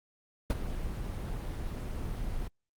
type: noise with ADSR envelope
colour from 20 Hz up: brown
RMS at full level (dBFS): -21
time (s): 0.5-2.48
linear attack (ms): 3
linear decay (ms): 30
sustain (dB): -14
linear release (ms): 6
effects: Opus 24 kbps